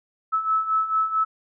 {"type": "beating tone pair", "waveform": "sine", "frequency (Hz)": [1300, 1304.5], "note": ["E6", "E6"], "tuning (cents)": [-24, -18], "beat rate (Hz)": 4.5, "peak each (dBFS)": [-26, -21], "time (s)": [0.32, 1.25], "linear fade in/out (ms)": 20, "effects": []}